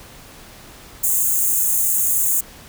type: high-pass noise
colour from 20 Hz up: white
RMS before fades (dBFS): -18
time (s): 1.03-2.41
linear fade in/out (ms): 10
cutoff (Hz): 6500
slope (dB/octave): 96
effects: pink hiss -42 dBFS RMS until 2.68 s